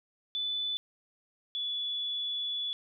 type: tone pair in turn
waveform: sine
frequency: 3490 / 3428 Hz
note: A7 / A7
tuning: -15 / -46 cents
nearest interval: unison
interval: 31 cents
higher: first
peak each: -30 / -31 dBFS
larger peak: first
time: 0.35-0.77 / 1.55-2.73 s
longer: second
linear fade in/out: 0 ms
effects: none